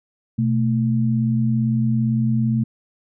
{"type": "tone pair together", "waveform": "sine", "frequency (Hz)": [124.5, 222.2], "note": ["B2", "A3"], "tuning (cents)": [14, 17], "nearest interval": "minor seventh", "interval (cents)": 1003, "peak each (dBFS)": -19, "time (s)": [0.38, 2.64], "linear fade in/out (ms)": 10, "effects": []}